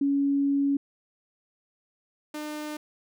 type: tone pair in turn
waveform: sine / sawtooth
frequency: 280 / 301.7 Hz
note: C#4 / D4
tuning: +18 / +47 cents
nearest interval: minor second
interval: 129 cents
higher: second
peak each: -21 / -29 dBFS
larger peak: first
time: 0.01-0.77 / 2.34-2.77 s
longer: first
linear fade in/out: 5 ms
effects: none